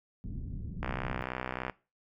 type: low-pass noise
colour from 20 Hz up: pink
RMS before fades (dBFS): -39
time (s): 0.24-1.22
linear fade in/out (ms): 0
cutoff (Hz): 240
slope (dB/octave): 24
type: click train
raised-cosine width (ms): 0.5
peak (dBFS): -19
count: 56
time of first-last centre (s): 0.83-1.698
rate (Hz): 63.4
effects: noise-tail reverb RT60 0.3 s tail -20 dB re dry